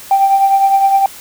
sine tone with tremolo, 784 Hz, G5, in tune, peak -4 dBFS, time 0.11-1.06 s, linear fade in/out 2 ms, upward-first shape triangle, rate 9.8 Hz, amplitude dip 60%, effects tanh soft clip ceiling -2 dBFS + white hiss -34 dBFS RMS until 1.2 s

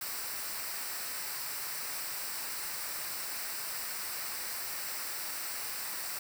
white noise with comb filter, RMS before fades -38 dBFS, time 0.01-6.19 s, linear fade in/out 5 ms, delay 0.3 ms, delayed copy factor -0.6, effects none

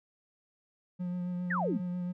triangle tone with vibrato, 178.5 Hz, F3, 38 cents sharp, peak -30 dBFS, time 0.99-2.13 s, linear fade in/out 20 ms, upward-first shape sine, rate 7.4 Hz, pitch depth 17 cents each way
sine exponential sweep, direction down, 2007 to 164.81 Hz, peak -29 dBFS, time 1.5-1.8 s, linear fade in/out 10 ms
effects none

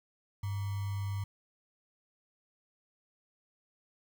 sine tone with sample-and-hold, 99.5 Hz, G2, 26 cents sharp, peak -32 dBFS, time 0.43-1.24 s, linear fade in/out 5 ms, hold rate 1050 Hz, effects none

